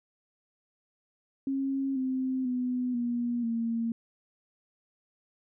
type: tone with pitch steps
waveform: sine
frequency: 271.1 / 260.2 / 249.8 / 239.7 / 230.1 Hz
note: C#4 / C4 / B3 / A#3 / A#3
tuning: -38 / -9 / +20 / +48 / -22 cents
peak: -27 dBFS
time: 1.47-3.92 s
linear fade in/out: 2 ms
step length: 490 ms
effects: none